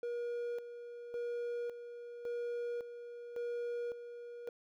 triangle tone with tremolo, 477.5 Hz, A#4, 42 cents sharp, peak -34 dBFS, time 0.03-4.49 s, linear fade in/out 2 ms, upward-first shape square, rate 0.9 Hz, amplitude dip 65%, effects none

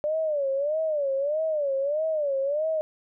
sine tone with vibrato, 587.3 Hz, D5, in tune, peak -23 dBFS, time 0.04-2.81 s, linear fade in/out 0 ms, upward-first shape sine, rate 1.6 Hz, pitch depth 150 cents each way, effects none

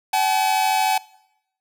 45% pulse tone pair together, 762 / 855.3 Hz, G5 / A5, -49 / -49 cents, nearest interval major second, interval 200 cents, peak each -20 dBFS, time 0.13-0.98 s, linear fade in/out 5 ms, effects noise-tail reverb RT60 0.8 s tail -22 dB re dry

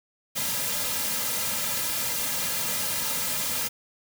white noise with comb filter, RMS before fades -28 dBFS, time 0.35-3.69 s, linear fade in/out 20 ms, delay 2.7 ms, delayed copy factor -0.95, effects none

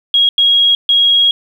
sine tone bursts at uneven times, 3294 Hz, G#7, 15 cents flat, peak -7 dBFS, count 3, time 0.14-0.29 / 0.38-0.75 / 0.89-1.31 s, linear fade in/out 2 ms, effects 7-bit

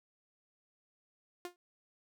sawtooth tone with exponential decay, 354 Hz, F4, 23 cents sharp, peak -33 dBFS, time 1.45-1.56 s, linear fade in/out 1 ms, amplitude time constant 23 ms, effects none

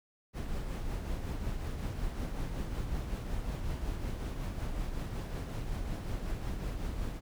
brown noise with tremolo, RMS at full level -34 dBFS, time 0.33-7.21 s, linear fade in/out 50 ms, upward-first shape triangle, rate 5.4 Hz, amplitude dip 45%, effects none

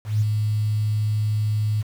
sine tone with ADSR envelope, 106.7 Hz, G#2, 47 cents sharp, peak -15 dBFS, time 0.04-1.83 s, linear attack 170 ms, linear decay 25 ms, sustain -4 dB, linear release 22 ms, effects 7-bit

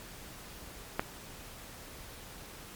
click, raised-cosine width 0.5 ms, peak -13 dBFS, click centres 0.995 s, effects pink hiss -48 dBFS RMS until 2.75 s + MP3 96 kbps

